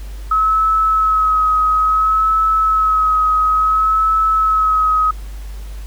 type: tone with vibrato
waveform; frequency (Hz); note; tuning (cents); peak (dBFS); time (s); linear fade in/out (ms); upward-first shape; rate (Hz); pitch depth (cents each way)
sine; 1284; E6; -46; -11; 0.31-5.11; 5; sine; 0.58; 25
effects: added 50 Hz sine -26 dBFS peak until 5.86 s + pink hiss -43 dBFS RMS until 5.86 s